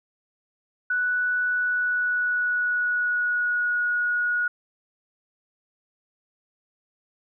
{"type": "tone with pitch glide", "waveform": "sine", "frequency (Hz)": [1480, 1452.9], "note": ["F#6", "F#6"], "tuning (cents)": [0, -32], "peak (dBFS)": -21, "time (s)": [0.9, 4.48], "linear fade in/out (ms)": 5, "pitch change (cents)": -32, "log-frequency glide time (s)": [1.44, 3.83], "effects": []}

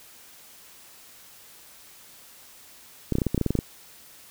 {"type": "clicks", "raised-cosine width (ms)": 3, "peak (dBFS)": -10, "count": 12, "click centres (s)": [3.123, 3.154, 3.185, 3.218, 3.267, 3.346, 3.378, 3.413, 3.463, 3.506, 3.553, 3.589], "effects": ["white hiss -50 dBFS RMS until 4.3 s"]}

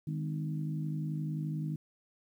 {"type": "harmonic tone with a mistuned harmonic", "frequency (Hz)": 51.5, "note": "G#1", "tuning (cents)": -14, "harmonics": [3, 4, 5, 6], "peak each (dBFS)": [-33, -43, -44, -44], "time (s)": [0.07, 1.76], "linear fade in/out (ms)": 5, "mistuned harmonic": 5, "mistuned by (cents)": -25, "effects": ["11-bit"]}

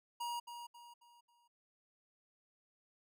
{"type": "tone with echo", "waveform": "square", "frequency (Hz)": 951, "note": "A#5", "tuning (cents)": 34, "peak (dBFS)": -39, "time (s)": [0.2, 0.4], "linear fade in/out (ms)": 10, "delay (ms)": 270, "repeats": 4, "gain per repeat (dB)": -8, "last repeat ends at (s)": 1.48, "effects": []}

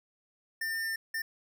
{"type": "tone bursts at uneven times", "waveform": "square", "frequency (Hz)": 1801, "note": "A6", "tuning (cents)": 40, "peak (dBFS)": -32, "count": 2, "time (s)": [[0.61, 0.96], [1.14, 1.22]], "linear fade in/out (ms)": 5, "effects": []}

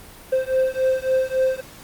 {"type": "beating tone pair", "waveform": "triangle", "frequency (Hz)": [520, 523.6], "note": ["C5", "C5"], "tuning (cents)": [-11, 1], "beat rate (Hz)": 3.6, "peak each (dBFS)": -19, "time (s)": [0.32, 1.61], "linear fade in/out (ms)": 10, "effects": ["pink hiss -43 dBFS RMS until 1.83 s", "Opus 32 kbps"]}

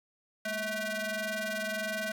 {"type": "ring-modulated tone", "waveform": "sawtooth", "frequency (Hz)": 436.3, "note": "A4", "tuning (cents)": -15, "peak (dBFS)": -25, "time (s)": [0.45, 2.12], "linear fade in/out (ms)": 5, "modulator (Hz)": 1080, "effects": []}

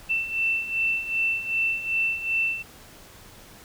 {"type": "beating tone pair", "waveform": "sine", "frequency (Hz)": [2674, 2676.6], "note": ["E7", "E7"], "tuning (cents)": [24, 26], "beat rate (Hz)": 2.6, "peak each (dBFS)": [-29, -24], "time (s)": [0.09, 2.63], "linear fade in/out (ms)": 20, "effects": ["pink hiss -48 dBFS RMS until 3.64 s"]}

